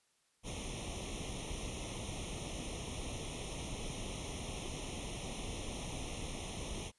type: noise with comb filter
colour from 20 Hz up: pink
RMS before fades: -42 dBFS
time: 0.43-6.92 s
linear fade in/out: 50 ms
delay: 0.32 ms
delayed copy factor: +1
effects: white hiss -75 dBFS RMS until 6.98 s + resampled to 24000 Hz